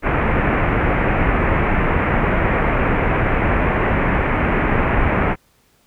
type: low-pass noise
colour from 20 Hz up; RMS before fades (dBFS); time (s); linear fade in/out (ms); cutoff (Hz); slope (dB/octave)
pink; -17; 0.02-5.36; 50; 2400; 48
effects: pink hiss -58 dBFS RMS until 5.86 s